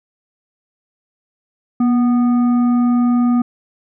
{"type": "tone with frequency modulation", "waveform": "sine", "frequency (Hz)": 241.5, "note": "B3", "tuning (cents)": -39, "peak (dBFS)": -11, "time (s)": [1.8, 3.42], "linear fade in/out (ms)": 5, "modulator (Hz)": 986, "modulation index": 0.28, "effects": []}